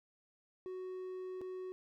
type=tone with dropouts; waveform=triangle; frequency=370.7 Hz; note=F#4; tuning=3 cents sharp; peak=-39 dBFS; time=0.66-1.72 s; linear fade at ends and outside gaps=0 ms; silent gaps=1.41-1.415 s; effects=none